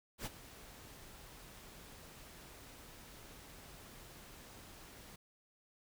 pink noise with ADSR envelope, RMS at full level -41 dBFS, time 0.18-5.16 s, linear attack 78 ms, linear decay 27 ms, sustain -14 dB, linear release 5 ms, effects none

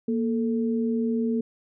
sine tone pair together, 233.7 / 440 Hz, A#3 / A4, +5 / 0 cents, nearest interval major seventh, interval 1095 cents, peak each -23 / -29 dBFS, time 0.08-1.41 s, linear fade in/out 5 ms, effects none

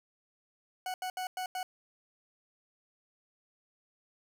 40% pulse tone bursts at uneven times, 740 Hz, F#5, in tune, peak -33 dBFS, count 5, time 0.86-0.94 / 1.02-1.1 / 1.17-1.27 / 1.37-1.46 / 1.55-1.63 s, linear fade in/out 2 ms, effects none

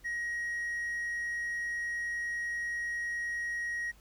sine tone with hard clipping, 1891 Hz, A#6, 24 cents sharp, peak -33 dBFS, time 0.04-3.92 s, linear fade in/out 20 ms, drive 2 dB, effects added 50 Hz sine -58 dBFS peak until 4 s + pink hiss -63 dBFS RMS until 4 s

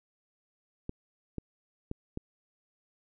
clicks, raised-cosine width 3 ms, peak -22 dBFS, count 4, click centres 0.894 / 1.383 / 1.914 / 2.174 s, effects none

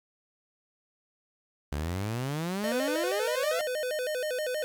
sawtooth exponential sweep, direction up, 69.3 to 703 Hz, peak -26 dBFS, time 1.72-3.61 s, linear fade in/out 0 ms
square tone with vibrato, 554.4 Hz, C#5, in tune, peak -30 dBFS, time 2.64-4.64 s, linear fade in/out 0 ms, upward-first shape square, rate 6.3 Hz, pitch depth 170 cents each way
effects 9-bit

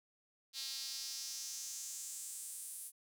sawtooth tone with high-pass filter sweep, 269.5 Hz, C#4, 49 cents flat, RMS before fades -45 dBFS, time 0.53-2.92 s, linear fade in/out 50 ms, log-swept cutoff 4200 to 10000 Hz, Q 3.1, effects none

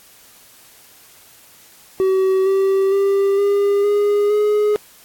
triangle tone with pitch steps, 380 / 387.5 / 395.2 / 403.1 / 411.1 / 419.2 Hz, F#4 / G4 / G4 / G4 / G#4 / G#4, +46 / -20 / +14 / +48 / -18 / +16 cents, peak -11 dBFS, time 2-4.76 s, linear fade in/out 0 ms, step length 460 ms, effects white hiss -47 dBFS RMS until 5.04 s + AAC 64 kbps

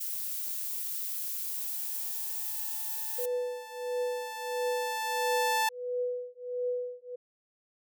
violet noise, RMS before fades -35 dBFS, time 0-3.26 s, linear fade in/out 10 ms
sawtooth tone with exponential growth, 880 Hz, A5, in tune, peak -21 dBFS, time 1.5-5.69 s, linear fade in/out 5 ms, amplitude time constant 910 ms
sine tone with tremolo, 493.9 Hz, B4, in tune, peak -27 dBFS, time 3.18-7.16 s, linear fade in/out 10 ms, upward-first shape triangle, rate 1.5 Hz, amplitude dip 100%
effects none

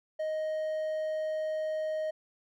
triangle tone, 624 Hz, D#5, 5 cents sharp, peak -28 dBFS, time 0.19-2.11 s, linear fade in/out 10 ms, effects none

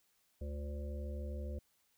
harmonic tone with a mistuned harmonic, 72.7 Hz, D2, 17 cents flat, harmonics 1 / 3 / 5 / 7 / 8, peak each -39 / -50 / -53 / -51 / -53 dBFS, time 0.41-1.59 s, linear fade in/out 5 ms, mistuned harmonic 5, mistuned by -31 cents, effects white hiss -75 dBFS RMS until 1.97 s

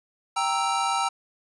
square chord, E diminished, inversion first, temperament equal, 784 / 932.3 / 1318.5 Hz, G5 / Bb5 / E6, 0 / 0 / 0 cents, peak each -28 dBFS, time 0.36-1.09 s, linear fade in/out 10 ms, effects resampled to 24000 Hz

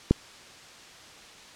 click, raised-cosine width 3 ms, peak -5 dBFS, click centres 0.11 s, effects white hiss -48 dBFS RMS until 1.55 s + low-pass 6000 Hz 12 dB/octave

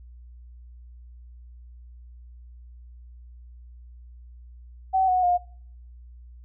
sine tone with pitch steps, 760 / 735.4 / 711.6 Hz, F#5 / F#5 / F5, +46 / -11 / +32 cents, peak -18 dBFS, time 4.93-5.38 s, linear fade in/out 20 ms, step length 150 ms, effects noise-tail reverb RT60 0.6 s tail -24 dB re dry + added 60 Hz sine -43 dBFS peak until 6.44 s

